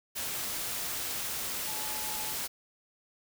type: tone in noise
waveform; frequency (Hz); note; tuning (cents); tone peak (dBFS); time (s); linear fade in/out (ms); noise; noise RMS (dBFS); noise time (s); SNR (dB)
sine; 860; A5; -40; -43; 1.66-2.34; 20; white; -35; 0.15-2.48; -11
effects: none